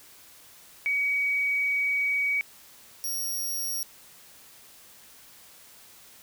sine / 10% pulse tone pair in turn, 2262 / 5634 Hz, C#7 / F8, +34 / +14 cents, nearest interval octave + major third, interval 1580 cents, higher second, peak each -23 dBFS, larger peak neither, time 0.86-2.41 / 3.04-3.83 s, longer first, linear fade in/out 0 ms, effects white hiss -52 dBFS RMS until 6.22 s

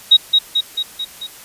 sine tone with echo, 3800 Hz, A#7, 33 cents sharp, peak -4 dBFS, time 0.11-0.17 s, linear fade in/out 10 ms, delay 220 ms, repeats 5, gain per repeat -4 dB, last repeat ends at 1.27 s, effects white hiss -39 dBFS RMS until 1.44 s + resampled to 32000 Hz

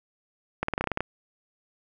clicks, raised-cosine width 0.5 ms, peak -11 dBFS, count 10, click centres 0.63 / 0.684 / 0.737 / 0.779 / 0.81 / 0.841 / 0.873 / 0.917 / 0.974 / 1.006 s, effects none

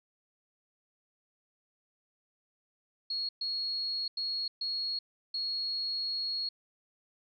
sine tone bursts at uneven times, 4315 Hz, C#8, 47 cents flat, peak -31 dBFS, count 5, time 3.1-3.29 / 3.41-4.08 / 4.17-4.48 / 4.61-4.99 / 5.34-6.49 s, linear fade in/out 5 ms, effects none

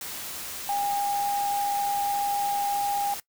sine tone in noise, 809 Hz, G#5, 46 cents flat, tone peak -24 dBFS, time 0.69-3.14 s, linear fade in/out 2 ms, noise white, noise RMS -36 dBFS, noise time 0.01-3.2 s, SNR +9 dB, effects noise-tail reverb RT60 0.1 s tail -20 dB re dry

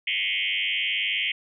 sine tone with frequency modulation, 2637 Hz, E7, in tune, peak -23 dBFS, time 0.07-1.32 s, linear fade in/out 5 ms, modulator 99.2 Hz, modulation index 6, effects none

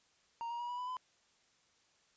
triangle tone with pitch steps, 930 / 945.7 / 961.7 / 977.9 / 994.4 / 1011.2 Hz, A#5 / A#5 / B5 / B5 / B5 / B5, -4 / +25 / -46 / -17 / +12 / +41 cents, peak -36 dBFS, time 0.41-0.968 s, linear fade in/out 0 ms, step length 93 ms, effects white hiss -71 dBFS RMS until 2.16 s + resampled to 16000 Hz

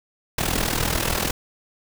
pink noise with amplitude modulation, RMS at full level -20 dBFS, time 0.38-1.31 s, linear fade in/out 5 ms, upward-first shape sine, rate 40.3 Hz, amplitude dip 75%, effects none

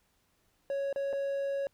triangle tone with dropouts, 554.4 Hz, C#5, in tune, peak -28 dBFS, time 0.7-1.67 s, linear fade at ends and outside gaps 1 ms, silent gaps 0.928-0.96 / 1.129-1.133 s, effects pink hiss -72 dBFS RMS until 1.73 s

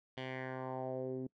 10% pulse tone with low-pass filter sweep, 130 Hz, C3, 11 cents flat, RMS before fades -41 dBFS, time 0.17-1.27 s, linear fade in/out 5 ms, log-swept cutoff 3200 to 290 Hz, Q 2.8, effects noise-tail reverb RT60 0.1 s tail -24 dB re dry

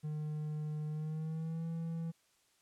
triangle tone with pitch glide, 152.2 to 165.02 Hz, D#3 to E3, -38 to +2 cents, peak -34 dBFS, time 0.03-2.12 s, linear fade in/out 20 ms, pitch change +140 cents, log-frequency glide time 0.88-1.66 s, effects white hiss -72 dBFS RMS until 2.61 s + low-pass 10000 Hz 12 dB/octave

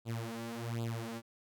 sawtooth tone with flanger, 115.7 Hz, A#2, 13 cents flat, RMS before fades -39 dBFS, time 0.05-1.22 s, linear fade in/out 50 ms, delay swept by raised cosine 0.25 to 5.15 ms, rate 1.3 Hz, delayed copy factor +0.95, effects none

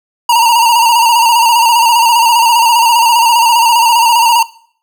square tone with vibrato, 932.3 Hz, A#5, in tune, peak -6 dBFS, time 0.29-4.43 s, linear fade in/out 5 ms, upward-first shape square, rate 15 Hz, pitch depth 46 cents each way, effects noise-tail reverb RT60 0.5 s tail -18 dB re dry

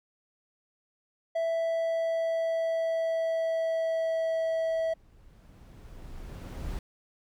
triangle tone with pitch glide, 660 to 650.9 Hz, E5 to E5, +2 to -22 cents, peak -24 dBFS, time 1.35-4.94 s, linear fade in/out 10 ms, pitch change -24 cents, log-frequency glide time 1.47-4.34 s
brown noise with exponential growth, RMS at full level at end -34 dBFS, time 3.89-6.79 s, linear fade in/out 2 ms, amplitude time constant 630 ms
effects none

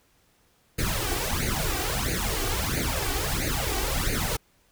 pink noise with flanger, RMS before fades -27 dBFS, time 0.78-4.37 s, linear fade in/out 10 ms, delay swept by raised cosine 0.45 to 2.65 ms, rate 1.5 Hz, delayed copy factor +0.9, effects pink hiss -64 dBFS RMS until 4.71 s

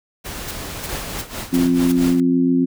pink noise, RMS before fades -30 dBFS, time 0.24-1.13 s, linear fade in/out 20 ms
white noise bursts, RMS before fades -29 dBFS, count 5, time 0.48-1.92 s, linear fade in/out 5 ms, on 32 ms, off 320 ms
pink noise with tremolo, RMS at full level -27 dBFS, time 0.89-2.2 s, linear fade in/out 0 ms, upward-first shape sine, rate 4.5 Hz, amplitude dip 75%
harmonic tone, 87.31 Hz, F2, in tune, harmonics 2 / 3 / 4, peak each -22 / -14 / -24 dBFS, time 1.52-2.66 s, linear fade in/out 20 ms
effects none

